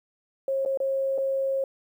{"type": "tone with dropouts", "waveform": "sine", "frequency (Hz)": 540, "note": "C#5", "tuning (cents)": -45, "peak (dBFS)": -23, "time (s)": [0.48, 1.64], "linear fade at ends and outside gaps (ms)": 2, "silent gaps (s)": [[0.651, 0.659], [0.774, 0.802], [1.179, 1.183]], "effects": ["10-bit"]}